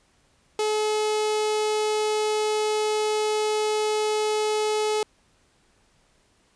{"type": "tone with notch filter", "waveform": "sawtooth", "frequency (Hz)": 427.6, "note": "A4", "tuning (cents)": -49, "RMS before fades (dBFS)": -24, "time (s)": [0.59, 5.03], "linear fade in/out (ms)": 2, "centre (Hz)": 1600, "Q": 1.8, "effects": ["pink hiss -63 dBFS RMS until 6.55 s", "resampled to 22050 Hz"]}